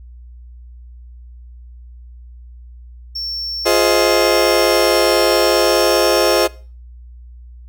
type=tone; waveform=triangle; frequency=5440 Hz; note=F8; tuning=46 cents flat; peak=-20 dBFS; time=3.15-6.45 s; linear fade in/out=10 ms
type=chord; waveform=35% pulse; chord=F minor seventh; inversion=none; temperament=just; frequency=349.2 / 419.1 / 523.8 / 628.6 Hz; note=F4 / Ab4 / C5 / Eb5; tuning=0 / +16 / +2 / +18 cents; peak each=-16 dBFS; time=3.65-6.48 s; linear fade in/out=20 ms
effects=noise-tail reverb RT60 0.4 s tail -21 dB re dry + added 60 Hz sine -35 dBFS peak until 7.68 s